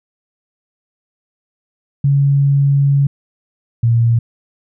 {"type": "tone pair in turn", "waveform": "sine", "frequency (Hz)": [140.1, 116.54], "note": ["C#3", "A#2"], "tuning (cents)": [19, 0], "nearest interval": "minor third", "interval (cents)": 319, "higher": "first", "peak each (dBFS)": -9, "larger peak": "neither", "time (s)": [[2.04, 3.07], [3.83, 4.19]], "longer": "first", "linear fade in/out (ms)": 5, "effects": []}